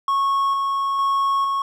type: tone with tremolo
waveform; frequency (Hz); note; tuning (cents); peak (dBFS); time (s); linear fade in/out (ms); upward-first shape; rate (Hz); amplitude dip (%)
triangle; 1100; C#6; -14; -15; 0.08-1.62; 2; square; 1.1; 25
effects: none